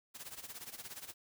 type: noise with tremolo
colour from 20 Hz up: white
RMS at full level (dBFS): -45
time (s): 0.14-1.14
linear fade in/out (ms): 20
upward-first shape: sine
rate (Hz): 17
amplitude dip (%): 80
effects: none